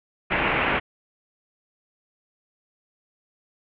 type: low-pass noise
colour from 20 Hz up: white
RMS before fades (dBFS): -23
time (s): 0.3-0.8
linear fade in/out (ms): 20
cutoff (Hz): 2700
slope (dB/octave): 48
effects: none

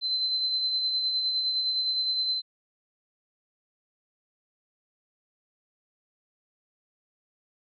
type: tone with tremolo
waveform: sine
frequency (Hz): 4067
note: C8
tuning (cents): -50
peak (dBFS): -23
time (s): 0.01-2.42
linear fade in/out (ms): 50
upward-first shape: sine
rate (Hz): 9.7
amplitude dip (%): 35
effects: none

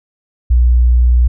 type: tone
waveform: sine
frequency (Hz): 60.6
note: B1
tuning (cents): -32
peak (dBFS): -6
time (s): 0.5-1.28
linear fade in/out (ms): 10
effects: none

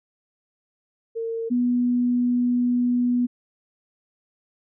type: tone pair in turn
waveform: sine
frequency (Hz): 455.7 / 244.8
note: A#4 / B3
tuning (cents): -39 / -15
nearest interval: major seventh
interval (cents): 1076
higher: first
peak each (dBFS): -25 / -18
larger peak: second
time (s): 1.15-1.5 / 1.5-3.27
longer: second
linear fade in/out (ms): 20
effects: none

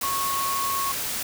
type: tone in noise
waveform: sine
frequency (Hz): 1100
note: C#6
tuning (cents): -14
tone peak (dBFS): -25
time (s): 0.03-0.92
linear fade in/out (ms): 5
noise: white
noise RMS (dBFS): -29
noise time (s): 0.01-1.23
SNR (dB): +1
effects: none

